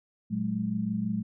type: tone cluster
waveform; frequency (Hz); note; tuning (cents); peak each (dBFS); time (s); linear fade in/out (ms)
sine; 115.3 / 186.1 / 212.1; A#2 / F#3 / G#3; -19 / +10 / +37; -36 / -32 / -29; 0.3-1.23; 20
effects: none